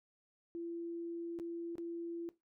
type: tone with dropouts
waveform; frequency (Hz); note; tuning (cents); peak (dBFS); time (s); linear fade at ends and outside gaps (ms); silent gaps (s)
sine; 338.6; E4; +46; -39; 0.55-2.29; 0; 1.389-1.398 / 1.755-1.782
effects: noise-tail reverb RT60 0.2 s tail -17 dB re dry